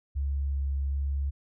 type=tone with vibrato; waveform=sine; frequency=69.3 Hz; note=C#2; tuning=in tune; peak=-26 dBFS; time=0.15-1.31 s; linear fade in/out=20 ms; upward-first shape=square; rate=1.3 Hz; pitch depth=8 cents each way; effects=none